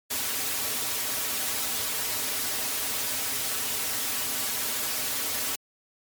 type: noise with comb filter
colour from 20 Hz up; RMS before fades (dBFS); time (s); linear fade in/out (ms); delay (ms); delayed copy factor
white; -29; 0.1-5.56; 10; 5.7; -0.95
effects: high-pass 100 Hz 12 dB/octave + MP3 96 kbps